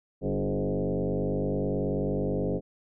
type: tone with frequency modulation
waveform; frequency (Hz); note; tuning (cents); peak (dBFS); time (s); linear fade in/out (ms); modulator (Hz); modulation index
sine; 123.47; B2; 0; -25; 0.21-2.61; 50; 98.9; 4.5
effects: none